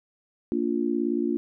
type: chord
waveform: sine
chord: Bb major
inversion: none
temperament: just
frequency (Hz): 233.1 / 291.4 / 349.6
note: Bb3 / D4 / F4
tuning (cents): 0 / -13 / +2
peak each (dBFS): -28 / -27 / -27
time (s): 0.52-1.37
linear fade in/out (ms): 0
effects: none